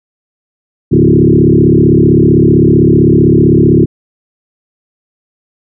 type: tone with frequency modulation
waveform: sine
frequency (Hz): 245.5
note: B3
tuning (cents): -10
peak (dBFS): -3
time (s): 0.91-3.86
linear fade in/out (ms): 20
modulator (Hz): 35.6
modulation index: 3.9
effects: none